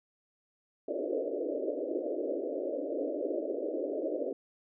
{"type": "band-pass noise", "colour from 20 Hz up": "white", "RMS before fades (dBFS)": -34, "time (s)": [0.88, 4.33], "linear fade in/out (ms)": 5, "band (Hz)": [270, 620], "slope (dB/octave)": 96, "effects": []}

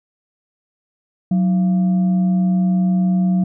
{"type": "tone with frequency modulation", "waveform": "sine", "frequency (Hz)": 184.1, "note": "F#3", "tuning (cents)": -8, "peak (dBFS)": -13, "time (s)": [1.31, 3.44], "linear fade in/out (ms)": 5, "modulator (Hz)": 502, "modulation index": 0.22, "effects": []}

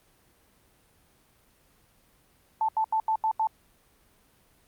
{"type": "tone bursts", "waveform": "sine", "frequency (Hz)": 880, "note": "A5", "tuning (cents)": 0, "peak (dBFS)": -22, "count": 6, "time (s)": [2.61, 3.471], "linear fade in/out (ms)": 2, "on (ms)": 76, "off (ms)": 81, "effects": ["pink hiss -63 dBFS RMS until 4.67 s", "Opus 32 kbps"]}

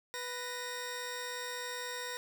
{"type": "tone pair together", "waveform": "15% pulse", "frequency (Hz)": [493.3, 1856], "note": ["B4", "A#6"], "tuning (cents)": [-2, -8], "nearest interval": "octave + major seventh", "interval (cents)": 2294, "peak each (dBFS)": [-34, -35], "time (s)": [0.14, 2.17], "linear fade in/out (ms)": 0, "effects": []}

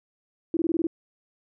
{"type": "tone bursts", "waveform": "sine", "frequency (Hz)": 329.6, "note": "E4", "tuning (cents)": 0, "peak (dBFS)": -22, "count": 7, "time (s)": [0.54, 0.869], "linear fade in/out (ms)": 2, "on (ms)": 29, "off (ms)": 21, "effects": []}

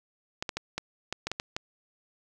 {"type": "clicks", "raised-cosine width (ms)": 0.2, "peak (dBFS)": -14, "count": 9, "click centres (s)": [0.425, 0.492, 0.57, 0.78, 1.126, 1.27, 1.316, 1.399, 1.565], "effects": []}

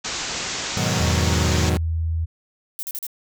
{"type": "low-pass noise", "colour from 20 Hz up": "white", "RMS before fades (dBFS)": -28, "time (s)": [0.04, 1.7], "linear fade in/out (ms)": 10, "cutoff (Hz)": 7500, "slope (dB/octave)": 96}
{"type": "chord", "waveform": "sawtooth", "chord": "G# minor seventh", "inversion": "none", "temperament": "equal", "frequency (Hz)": [103.83, 123.47, 155.56, 185], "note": ["G#2", "B2", "D#3", "F#3"], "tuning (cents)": [0, 0, 0, 0], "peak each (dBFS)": -22, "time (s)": [0.77, 1.77], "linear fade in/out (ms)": 0}
{"type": "tone with pitch glide", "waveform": "sine", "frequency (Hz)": [82.6, 81.6], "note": ["E2", "E2"], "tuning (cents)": [4, -17], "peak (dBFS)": -20, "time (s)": [0.99, 2.26], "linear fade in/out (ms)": 20, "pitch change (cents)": -21, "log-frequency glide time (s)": [1.29, 1.39]}
{"type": "noise bursts", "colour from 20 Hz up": "violet", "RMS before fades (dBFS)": -29, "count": 4, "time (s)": [2.79, 3.067], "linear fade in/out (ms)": 0, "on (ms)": 40, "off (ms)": 39}
{"effects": []}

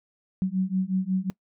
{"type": "beating tone pair", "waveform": "sine", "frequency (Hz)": [185, 190.5], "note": ["F#3", "G3"], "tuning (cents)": [0, -49], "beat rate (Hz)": 5.5, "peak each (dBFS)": -26, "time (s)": [0.42, 1.3], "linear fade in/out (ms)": 0, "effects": ["noise-tail reverb RT60 0.1 s tail -22 dB re dry"]}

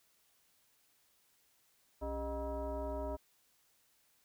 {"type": "tone with frequency modulation", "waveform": "sine", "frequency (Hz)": 277.2, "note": "C#4", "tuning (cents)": 0, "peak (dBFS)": -36, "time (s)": [2.01, 3.17], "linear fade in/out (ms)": 20, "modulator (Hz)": 340, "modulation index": 1.8, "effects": ["white hiss -72 dBFS RMS until 4.24 s"]}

